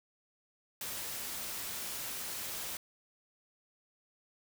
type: noise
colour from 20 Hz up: white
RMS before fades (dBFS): -40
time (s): 0.81-2.77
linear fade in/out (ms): 2
effects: none